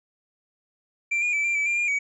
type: tone with pitch steps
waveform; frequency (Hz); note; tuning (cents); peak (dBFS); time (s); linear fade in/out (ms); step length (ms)
triangle; 2356 / 2434 / 2314 / 2372 / 2301 / 2387 / 2411 / 2264; D7 / D#7 / D7 / D7 / D7 / D7 / D7 / C#7; +5 / -39 / -26 / +17 / -36 / +28 / +45 / +36; -20; 1.11-1.99; 10; 110
effects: resampled to 22050 Hz